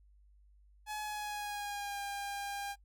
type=tone with pitch glide; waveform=sawtooth; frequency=848 to 803.6 Hz; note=G#5 to G5; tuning=+36 to +43 cents; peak=-34 dBFS; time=0.86-2.76 s; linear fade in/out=50 ms; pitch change=-93 cents; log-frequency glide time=1.01-2 s; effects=noise-tail reverb RT60 0.1 s tail -23 dB re dry + added 50 Hz sine -60 dBFS peak until 2.84 s